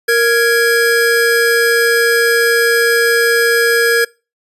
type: tone pair together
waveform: square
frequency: 466.2 / 1664.1 Hz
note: A#4 / G#6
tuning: 0 / +3 cents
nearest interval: octave + minor seventh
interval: 2203 cents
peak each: -13 dBFS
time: 0.08-4.05 s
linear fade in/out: 10 ms
effects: noise-tail reverb RT60 0.3 s tail -25 dB re dry + resampled to 32000 Hz